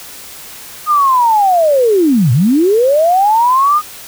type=linear two-way sweep; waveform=sine; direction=down then up; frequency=1244.5 to 110 to 1244.5 Hz; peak=-7 dBFS; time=0.86-3.82 s; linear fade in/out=50 ms; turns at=2.32 s; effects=white hiss -32 dBFS RMS until 4.07 s